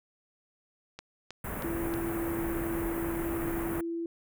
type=click train; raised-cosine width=0.2 ms; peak=-24 dBFS; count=4; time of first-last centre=0.99-1.939 s; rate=3.16 Hz
type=band-stop noise; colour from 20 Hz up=pink; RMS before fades=-36 dBFS; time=1.44-3.81 s; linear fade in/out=5 ms; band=2000 to 11000 Hz; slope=24 dB/octave
type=tone; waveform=sine; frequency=335.3 Hz; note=E4; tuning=30 cents sharp; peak=-31 dBFS; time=1.64-4.06 s; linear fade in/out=2 ms
effects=none